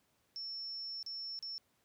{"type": "tone with dropouts", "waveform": "sine", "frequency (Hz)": 5400, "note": "E8", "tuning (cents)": 41, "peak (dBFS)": -40, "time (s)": [0.36, 1.58], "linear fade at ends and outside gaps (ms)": 0, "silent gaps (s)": [[1.028, 1.063], [1.39, 1.426]], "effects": ["pink hiss -75 dBFS RMS until 1.84 s", "high-pass 80 Hz 12 dB/octave"]}